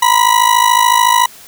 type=ring-modulated tone; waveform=40% pulse; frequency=978 Hz; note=B5; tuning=17 cents flat; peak=-4 dBFS; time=0.02-1.26 s; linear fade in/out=5 ms; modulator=26.9 Hz; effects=white hiss -38 dBFS RMS until 1.47 s